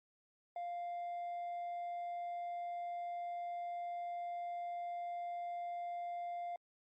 triangle tone with hard clipping, 698.5 Hz, F5, in tune, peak -38 dBFS, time 0.56-6.56 s, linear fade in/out 2 ms, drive 1 dB, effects MP3 32 kbps

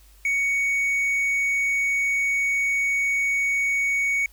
triangle tone with hard clipping, 2233 Hz, C#7, 12 cents sharp, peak -21 dBFS, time 0.25-4.26 s, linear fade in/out 2 ms, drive 6 dB, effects added 50 Hz sine -50 dBFS peak until 4.32 s + white hiss -57 dBFS RMS until 4.32 s

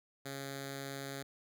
5% pulse tone with notch filter, 137.7 Hz, C#3, 11 cents flat, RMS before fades -43 dBFS, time 0.25-1.23 s, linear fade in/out 10 ms, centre 1000 Hz, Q 1.1, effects none

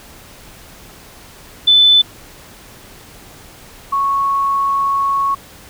sine tone pair in turn, 3509 / 1105.3 Hz, A7 / C#6, -5 / -5 cents, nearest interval octave + minor sixth, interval 2000 cents, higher first, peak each -6 / -13 dBFS, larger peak first, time 1.67-2.02 / 3.92-5.35 s, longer second, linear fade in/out 10 ms, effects pink hiss -40 dBFS RMS until 5.69 s

